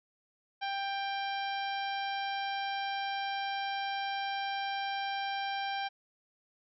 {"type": "harmonic tone", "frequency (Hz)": 790, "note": "G5", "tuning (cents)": 13, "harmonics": [1, 2, 3, 4, 5, 6, 7], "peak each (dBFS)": [-34, -40, -43, -43, -47, -51, -50], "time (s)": [0.61, 5.89], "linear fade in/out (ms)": 20, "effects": []}